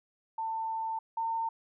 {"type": "tone pair in turn", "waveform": "sine", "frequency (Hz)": [894, 907], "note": ["A5", "A#5"], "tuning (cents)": [27, -48], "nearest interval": "unison", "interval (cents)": 25, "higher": "second", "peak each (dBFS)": [-31, -29], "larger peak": "second", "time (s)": [[0.38, 0.99], [1.17, 1.49]], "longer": "first", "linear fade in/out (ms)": 5, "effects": []}